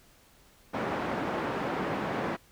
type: band-pass noise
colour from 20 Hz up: pink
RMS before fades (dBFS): -32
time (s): 0.73-2.37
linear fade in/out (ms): 20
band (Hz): 200 to 1500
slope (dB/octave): 12
effects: pink hiss -60 dBFS RMS until 2.51 s